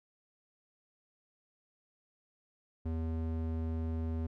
square tone with band-pass filter, 80.6 Hz, E2, 38 cents flat, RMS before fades -35 dBFS, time 2.85-4.27 s, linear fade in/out 10 ms, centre 170 Hz, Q 0.76, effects none

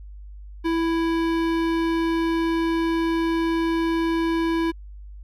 sine tone with hard clipping, 330.6 Hz, E4, 5 cents sharp, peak -22 dBFS, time 0.64-4.72 s, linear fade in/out 20 ms, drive 17 dB, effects added 50 Hz sine -37 dBFS peak until 5.23 s

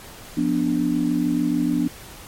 sine chord, B diminished, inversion second, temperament equal, 174.61 / 246.9 / 293.7 Hz, F3 / B3 / D4, 0 / 0 / 0 cents, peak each -26 / -22 / -21 dBFS, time 0.37-1.88 s, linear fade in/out 5 ms, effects pink hiss -41 dBFS RMS until 2.27 s + MP3 64 kbps

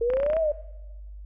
sine exponential two-way sweep, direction up then down, 455.3 to 659.3 to 579 Hz, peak -21 dBFS, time 0.01-0.52 s, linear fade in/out 5 ms, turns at 0.39 s
clicks, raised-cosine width 0.5 ms, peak -20 dBFS, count 9, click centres 0.102 / 0.136 / 0.17 / 0.201 / 0.232 / 0.264 / 0.301 / 0.333 / 0.367 s
effects noise-tail reverb RT60 1.0 s tail -17 dB re dry + added 50 Hz sine -38 dBFS peak until 1.25 s

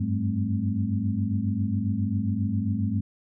sine tone cluster, 94.8 / 102.2 / 191.5 / 215.1 / 262 Hz, F#2 / G#2 / G3 / A3 / C4, +43 / -27 / -40 / -39 / +2 cents, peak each -32 / -27 / -33 / -28 / -33 dBFS, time 0-3.01 s, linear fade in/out 10 ms, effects none

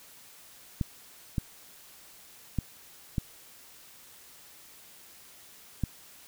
clicks, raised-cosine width 5 ms, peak -15 dBFS, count 5, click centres 0.812 / 1.382 / 2.587 / 3.182 / 5.837 s, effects white hiss -53 dBFS RMS until 6.27 s

